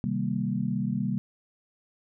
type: chord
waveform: sine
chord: C minor seventh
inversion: none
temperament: equal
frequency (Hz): 130.81 / 155.56 / 196 / 233.1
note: C3 / Eb3 / G3 / Bb3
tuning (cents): 0 / 0 / 0 / 0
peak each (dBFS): -32 / -34 / -29 / -31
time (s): 0.04-1.18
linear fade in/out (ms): 0
effects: none

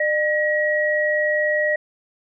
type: tone pair together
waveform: sine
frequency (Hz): 604 / 1905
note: D5 / A#6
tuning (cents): +48 / +37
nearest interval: octave + minor sixth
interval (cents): 1989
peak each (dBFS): -20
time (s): 0-1.76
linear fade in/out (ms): 5
effects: none

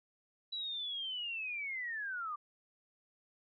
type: linear sweep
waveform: sine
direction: down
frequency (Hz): 3951 to 1164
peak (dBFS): -37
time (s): 0.52-2.36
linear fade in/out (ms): 10
effects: none

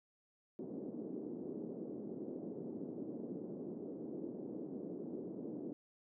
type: band-pass noise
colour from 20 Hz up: pink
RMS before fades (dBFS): -45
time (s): 0.59-5.73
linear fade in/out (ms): 0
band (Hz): 220 to 410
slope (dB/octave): 24
effects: none

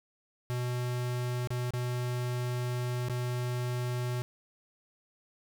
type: tone with dropouts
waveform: square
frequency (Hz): 123.47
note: B2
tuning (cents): 0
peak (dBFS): -31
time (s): 0.5-4.22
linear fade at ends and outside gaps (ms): 0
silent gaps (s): 1.473-1.505 / 1.706-1.736 / 3.085-3.097
effects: none

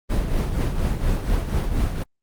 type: noise with tremolo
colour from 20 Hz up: brown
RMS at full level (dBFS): -19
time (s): 0.09-2.04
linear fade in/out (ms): 20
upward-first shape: triangle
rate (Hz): 4.2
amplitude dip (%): 60
effects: Opus 24 kbps

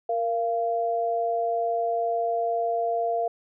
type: tone pair together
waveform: sine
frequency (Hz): 465.8 / 688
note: A#4 / F5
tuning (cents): -1 / -26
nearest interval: perfect fifth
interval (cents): 675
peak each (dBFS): -28 / -24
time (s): 0.09-3.28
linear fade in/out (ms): 5
effects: none

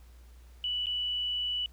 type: tone with dropouts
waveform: sine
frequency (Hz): 2960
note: F#7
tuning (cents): 0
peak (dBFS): -29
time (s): 0.64-1.66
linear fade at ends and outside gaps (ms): 1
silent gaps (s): 0.859-0.868
effects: added 60 Hz sine -50 dBFS peak until 1.72 s + pink hiss -64 dBFS RMS until 1.72 s

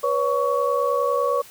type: tone cluster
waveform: sine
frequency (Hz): 491.1 / 561 / 1122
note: B4 / C#5 / C#6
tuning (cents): -10 / +21 / +21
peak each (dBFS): -23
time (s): 0.03-1.42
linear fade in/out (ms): 10
effects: white hiss -46 dBFS RMS until 1.5 s

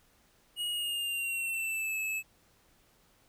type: tone with pitch glide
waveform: square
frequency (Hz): 2887 to 2602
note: F#7 to E7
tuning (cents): -43 to -23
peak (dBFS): -32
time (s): 0.56-2.23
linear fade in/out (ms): 50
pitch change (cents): -180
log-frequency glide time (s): 0.7-1.97
effects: pink hiss -66 dBFS RMS until 3.28 s

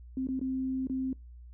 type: tone with dropouts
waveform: sine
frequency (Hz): 261.6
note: C4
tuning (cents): 0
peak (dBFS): -29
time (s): 0.17-1.13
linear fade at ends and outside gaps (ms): 2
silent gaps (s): 0.271-0.287 / 0.394-0.413 / 0.871-0.897
effects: noise-tail reverb RT60 0.2 s tail -24 dB re dry + added 60 Hz sine -46 dBFS peak until 1.53 s

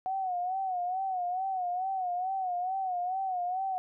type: tone with vibrato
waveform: sine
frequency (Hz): 740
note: F#5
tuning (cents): 0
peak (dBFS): -29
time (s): 0.06-3.78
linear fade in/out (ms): 0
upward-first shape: sine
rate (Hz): 2.3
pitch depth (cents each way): 80
effects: none

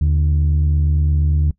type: tone pair together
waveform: sine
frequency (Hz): 77.4 / 146.11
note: D#2 / D3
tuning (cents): -9 / -9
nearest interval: major seventh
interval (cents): 1100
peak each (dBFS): -12 / -18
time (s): 0.01-1.51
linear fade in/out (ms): 5
effects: noise-tail reverb RT60 0.1 s tail -21 dB re dry + tanh soft clip ceiling -9 dBFS

